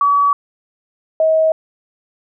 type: tone pair in turn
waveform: sine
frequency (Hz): 1139 / 636.7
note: C#6 / D#5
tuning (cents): +47 / +40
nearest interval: minor seventh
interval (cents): 1007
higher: first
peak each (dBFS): -10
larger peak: neither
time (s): 0.01-0.33 / 1.2-1.52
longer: neither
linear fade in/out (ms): 2
effects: none